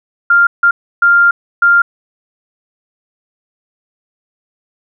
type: tone bursts at uneven times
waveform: sine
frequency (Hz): 1396.9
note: F6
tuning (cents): 0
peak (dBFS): -5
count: 4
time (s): 0.3-0.47 / 0.63-0.71 / 1.02-1.31 / 1.62-1.82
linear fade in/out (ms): 5
effects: none